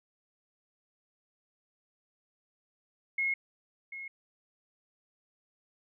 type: tone with echo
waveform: sine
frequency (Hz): 2164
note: C#7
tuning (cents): -42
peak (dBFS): -27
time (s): 3.18-3.34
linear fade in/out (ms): 5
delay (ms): 740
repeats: 1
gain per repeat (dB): -12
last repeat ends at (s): 4.08
effects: none